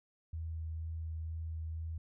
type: tone with vibrato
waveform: sine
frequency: 80.7 Hz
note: E2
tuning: 36 cents flat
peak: -37 dBFS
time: 0.33-1.98 s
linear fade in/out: 5 ms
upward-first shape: sine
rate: 2.1 Hz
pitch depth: 11 cents each way
effects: none